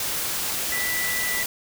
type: tone in noise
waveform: sine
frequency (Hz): 1975.5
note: B6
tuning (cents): 0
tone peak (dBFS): -26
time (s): 0.72-1.43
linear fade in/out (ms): 2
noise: white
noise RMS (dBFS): -27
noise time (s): 0-1.46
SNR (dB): -2
effects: none